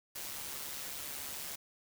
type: noise with amplitude modulation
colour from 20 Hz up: white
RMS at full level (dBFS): -40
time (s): 0.15-1.56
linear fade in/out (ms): 10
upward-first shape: sine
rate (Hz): 142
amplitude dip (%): 50
effects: none